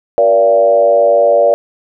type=tone with frequency modulation; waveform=sine; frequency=577 Hz; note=D5; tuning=31 cents flat; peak=-6 dBFS; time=0.18-1.54 s; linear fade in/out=0 ms; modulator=104 Hz; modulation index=0.97; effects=none